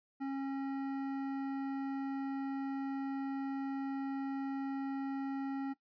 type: tone with hard clipping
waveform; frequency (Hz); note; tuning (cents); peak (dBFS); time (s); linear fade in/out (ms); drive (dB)
triangle; 272.4; C#4; -30; -37; 0.2-5.74; 20; 16
effects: noise-tail reverb RT60 0.1 s tail -17 dB re dry + resampled to 11025 Hz